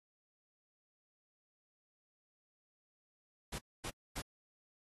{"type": "noise bursts", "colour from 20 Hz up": "pink", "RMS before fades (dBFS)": -42, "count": 3, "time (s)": [3.52, 4.221], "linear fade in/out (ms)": 10, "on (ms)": 67, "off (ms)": 250, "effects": ["AAC 32 kbps"]}